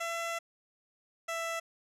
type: tone pair in turn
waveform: 15% pulse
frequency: 672 / 663.5 Hz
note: E5 / E5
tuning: +33 / +11 cents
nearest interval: unison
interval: 22 cents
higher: first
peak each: -27 dBFS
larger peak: neither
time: 0-0.39 / 1.28-1.6 s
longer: first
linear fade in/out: 10 ms
effects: low-pass 11000 Hz 12 dB/octave